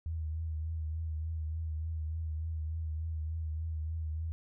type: tone with vibrato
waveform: sine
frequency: 79.5 Hz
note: D#2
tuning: 38 cents sharp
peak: -33 dBFS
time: 0.06-4.32 s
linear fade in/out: 0 ms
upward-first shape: triangle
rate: 3.4 Hz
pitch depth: 52 cents each way
effects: none